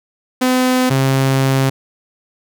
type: tone pair in turn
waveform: sawtooth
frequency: 254.5 / 134.2 Hz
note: C4 / C3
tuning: -48 / +44 cents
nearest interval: major seventh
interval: 1108 cents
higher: first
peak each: -8 dBFS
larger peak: neither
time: 0.41-0.9 / 0.9-1.7 s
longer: second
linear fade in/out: 10 ms
effects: none